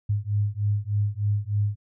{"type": "beating tone pair", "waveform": "sine", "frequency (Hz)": [101.7, 105], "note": ["G#2", "G#2"], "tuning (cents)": [-36, 19], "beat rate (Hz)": 3.3, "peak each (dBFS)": -25, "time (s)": [0.09, 1.76], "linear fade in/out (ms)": 10, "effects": []}